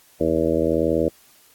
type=harmonic tone with a mistuned harmonic; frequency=80.8 Hz; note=E2; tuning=34 cents flat; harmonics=1 / 2 / 3 / 4 / 5 / 6 / 7 / 8; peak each=-31 / -30 / -27 / -23 / -26 / -23 / -24 / -32 dBFS; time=0.2-1.09 s; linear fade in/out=10 ms; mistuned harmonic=1; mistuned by=-87 cents; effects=white hiss -54 dBFS RMS until 1.54 s + AAC 64 kbps